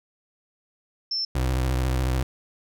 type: tone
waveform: sine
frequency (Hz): 5340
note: E8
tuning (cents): +22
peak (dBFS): -24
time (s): 1.11-1.25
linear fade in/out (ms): 5
type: tone with vibrato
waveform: 30% pulse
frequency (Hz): 64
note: C2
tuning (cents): -38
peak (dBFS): -19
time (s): 1.35-2.23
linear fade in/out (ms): 5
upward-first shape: square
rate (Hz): 14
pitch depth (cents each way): 52
effects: none